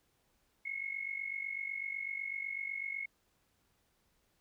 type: tone with amplitude modulation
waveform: sine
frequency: 2178 Hz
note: C#7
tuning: 31 cents flat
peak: -33 dBFS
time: 0.65-3.06 s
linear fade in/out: 10 ms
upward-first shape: sine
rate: 48 Hz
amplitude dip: 80%
effects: pink hiss -75 dBFS RMS until 4.4 s